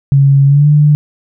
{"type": "tone with pitch glide", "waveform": "sine", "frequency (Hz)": [138.59, 148.54], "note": ["C#3", "D3"], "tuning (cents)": [0, 20], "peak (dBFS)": -4, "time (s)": [0.12, 0.95], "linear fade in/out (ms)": 0, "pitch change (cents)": 120, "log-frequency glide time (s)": [0.46, 0.68], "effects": []}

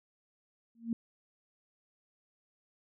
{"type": "tone with exponential growth", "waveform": "sine", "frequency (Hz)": 230.7, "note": "A#3", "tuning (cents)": -18, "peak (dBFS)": -26, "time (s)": [0.75, 0.93], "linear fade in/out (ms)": 2, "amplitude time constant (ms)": 38, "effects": []}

